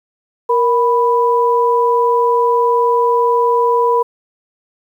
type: tone pair together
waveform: sine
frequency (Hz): 469.4 / 987.8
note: A#4 / B5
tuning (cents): +12 / 0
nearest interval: octave + minor second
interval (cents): 1288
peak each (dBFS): -13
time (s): 0.49-4.03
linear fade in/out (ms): 10
effects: 8-bit